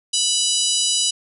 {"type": "harmonic tone", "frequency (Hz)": 985, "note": "B5", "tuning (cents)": -5, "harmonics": [3, 4, 5, 6, 7, 8, 9, 10], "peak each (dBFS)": [-23, -24, -25, -26, -26, -27, -28, -28], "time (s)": [0.13, 1.11], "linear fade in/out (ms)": 10, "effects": []}